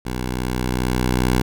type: tone with level ramp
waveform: 10% pulse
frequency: 62.4 Hz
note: B1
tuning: 19 cents sharp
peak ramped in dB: -16 to -7 dBFS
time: 0.05-1.42 s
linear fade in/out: 10 ms
effects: none